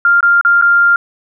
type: tone with dropouts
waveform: sine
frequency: 1396.9 Hz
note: F6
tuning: in tune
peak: -6 dBFS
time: 0.05-0.96 s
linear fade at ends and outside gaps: 2 ms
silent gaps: 0.207-0.228 / 0.412-0.449 / 0.614-0.622 s
effects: none